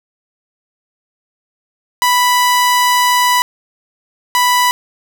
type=tone pair in turn; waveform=sawtooth; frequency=987.8 / 987.8 Hz; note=B5 / B5; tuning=0 / 0 cents; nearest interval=unison; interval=0 cents; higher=neither; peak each=-6 dBFS; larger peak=neither; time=2.02-3.42 / 4.35-4.71 s; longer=first; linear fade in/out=0 ms; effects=none